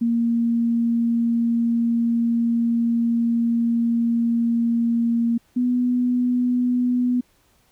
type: tone pair in turn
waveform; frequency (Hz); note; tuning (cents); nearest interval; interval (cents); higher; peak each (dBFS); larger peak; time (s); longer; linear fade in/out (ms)
sine; 233.1 / 247; A#3 / B3; 0 / 0; minor second; 100; second; -17; neither; 0.01-5.38 / 5.56-7.21; first; 10
effects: pink hiss -61 dBFS RMS until 7.71 s